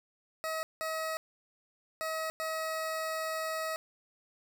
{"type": "tone bursts at uneven times", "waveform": "20% pulse", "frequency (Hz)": 638, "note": "D#5", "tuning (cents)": 43, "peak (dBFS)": -28, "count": 4, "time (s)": [[0.44, 0.63], [0.81, 1.17], [2.01, 2.3], [2.4, 3.76]], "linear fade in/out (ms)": 0, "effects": []}